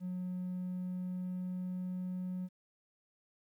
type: tone with pitch glide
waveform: triangle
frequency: 181.7 to 182.86 Hz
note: F#3 to F#3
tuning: -31 to -20 cents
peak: -33 dBFS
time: 0-2.49 s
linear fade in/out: 50 ms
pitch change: +11 cents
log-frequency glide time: 0.45-2.36 s
effects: tanh soft clip ceiling -31 dBFS + 12-bit